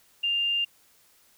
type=tone; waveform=sine; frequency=2799 Hz; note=F7; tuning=3 cents sharp; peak=-23 dBFS; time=0.23-0.65 s; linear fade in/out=10 ms; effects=white hiss -61 dBFS RMS until 1.37 s